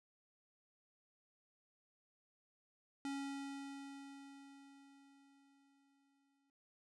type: tone with exponential decay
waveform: square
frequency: 277.2 Hz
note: C#4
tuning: in tune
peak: -40 dBFS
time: 3.05-6.5 s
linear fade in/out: 1 ms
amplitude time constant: 750 ms
effects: noise-tail reverb RT60 0.2 s tail -23 dB re dry + resampled to 22050 Hz